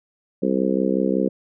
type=harmonic tone; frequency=65.41 Hz; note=C2; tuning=in tune; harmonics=3 / 4 / 5 / 6 / 7 / 8; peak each=-23 / -24 / -25 / -26 / -26 / -27 dBFS; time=0.42-1.29 s; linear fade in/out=10 ms; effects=none